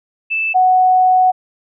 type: tone pair in turn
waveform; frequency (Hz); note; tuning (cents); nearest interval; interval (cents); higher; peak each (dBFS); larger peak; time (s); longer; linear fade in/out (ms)
sine; 2637 / 740.8; E7 / F#5; 0 / +2; octave + minor seventh; 2198; first; -15 / -8; second; 0.3-0.54 / 0.54-1.32; second; 20
effects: none